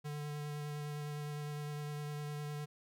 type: tone with vibrato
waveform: square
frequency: 147.9 Hz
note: D3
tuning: 13 cents sharp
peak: -40 dBFS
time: 0.04-2.66 s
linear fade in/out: 20 ms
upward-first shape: sine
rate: 9.8 Hz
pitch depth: 13 cents each way
effects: none